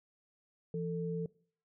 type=tone pair together; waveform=sine; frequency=167.1 / 445 Hz; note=E3 / A4; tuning=+24 / +20 cents; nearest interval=octave + perfect fourth; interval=1696 cents; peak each=-36 / -37 dBFS; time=0.74-1.26 s; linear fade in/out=2 ms; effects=noise-tail reverb RT60 0.5 s tail -22 dB re dry